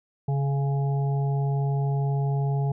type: harmonic tone with a mistuned harmonic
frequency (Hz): 138.8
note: C#3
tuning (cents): +3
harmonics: 1 / 3 / 5 / 6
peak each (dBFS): -22 / -35 / -38 / -38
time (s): 0.28-2.72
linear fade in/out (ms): 5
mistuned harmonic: 3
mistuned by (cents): +17
effects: none